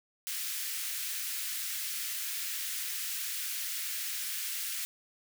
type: high-pass noise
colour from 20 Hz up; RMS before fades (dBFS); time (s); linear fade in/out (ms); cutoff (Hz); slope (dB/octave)
white; -36; 0.27-4.85; 0; 1600; 24
effects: none